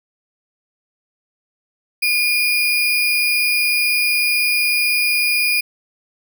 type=tone with sample-and-hold; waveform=sine; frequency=2424 Hz; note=D#7; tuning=46 cents flat; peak=-14 dBFS; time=2.02-5.61 s; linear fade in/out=10 ms; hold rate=7350 Hz; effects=none